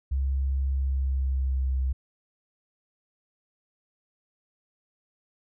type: tone with pitch glide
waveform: sine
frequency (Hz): 67.4 to 65.29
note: C#2 to C2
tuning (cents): -48 to -3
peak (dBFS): -23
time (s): 0.11-1.93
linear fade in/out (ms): 10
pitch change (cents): -55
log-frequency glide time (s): 0.72-1.82
effects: none